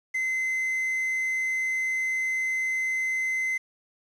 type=tone with quantisation; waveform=triangle; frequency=2056 Hz; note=C7; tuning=31 cents flat; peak=-23 dBFS; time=0.14-3.58 s; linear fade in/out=10 ms; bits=8; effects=low-pass 10000 Hz 12 dB/octave